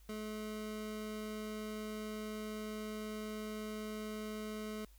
25% pulse tone, 214.5 Hz, A3, 44 cents flat, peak -37 dBFS, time 0.09-4.85 s, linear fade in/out 2 ms, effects added 50 Hz sine -58 dBFS peak until 4.98 s + white hiss -69 dBFS RMS until 4.98 s

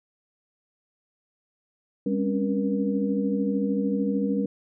sine tone cluster, 200.9 / 265.9 / 279.2 / 476.6 Hz, G3 / C4 / C#4 / A#4, +43 / +28 / +13 / +38 cents, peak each -25 / -31 / -28 / -30 dBFS, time 2.06-4.46 s, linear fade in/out 5 ms, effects none

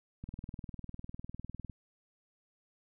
click train, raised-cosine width 5 ms, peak -30 dBFS, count 30, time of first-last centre 0.24-1.697 s, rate 19.9 Hz, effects none

